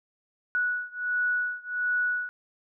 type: beating tone pair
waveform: sine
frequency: 1470 / 1471.4 Hz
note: F#6 / F#6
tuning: -12 / -10 cents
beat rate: 1.4 Hz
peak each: -28 / -29 dBFS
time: 0.55-2.29 s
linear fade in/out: 0 ms
effects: none